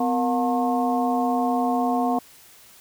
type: tone cluster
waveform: sine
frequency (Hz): 253.5 / 469.5 / 718 / 898 / 1078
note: B3 / A#4 / F5 / A5 / C#6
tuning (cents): +45 / +12 / +48 / +35 / -49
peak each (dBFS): -23 / -30 / -23 / -32 / -31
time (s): 0-2.19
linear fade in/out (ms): 5
effects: white hiss -50 dBFS RMS until 2.8 s